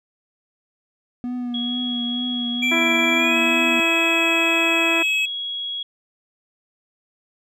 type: tone with vibrato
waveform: triangle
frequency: 244 Hz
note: B3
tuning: 21 cents flat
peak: -22 dBFS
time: 1.24-3.8 s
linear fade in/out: 0 ms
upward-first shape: triangle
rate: 2.2 Hz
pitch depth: 37 cents each way
type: tone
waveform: sine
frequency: 3322 Hz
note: G#7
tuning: in tune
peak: -25 dBFS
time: 1.54-5.83 s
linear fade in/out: 5 ms
type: tone with pitch glide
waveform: triangle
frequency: 2349 to 2562 Hz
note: D7 to E7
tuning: 0 to -50 cents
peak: -17 dBFS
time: 2.62-5.26 s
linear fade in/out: 10 ms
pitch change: +150 cents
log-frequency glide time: 3.17-3.37 s
type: harmonic tone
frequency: 332.3 Hz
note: E4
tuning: 14 cents sharp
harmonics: 1 / 2 / 3 / 4 / 5 / 6 / 7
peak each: -24 / -27 / -29 / -30 / -31 / -32 / -32 dBFS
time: 2.71-5.03 s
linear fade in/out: 10 ms
effects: none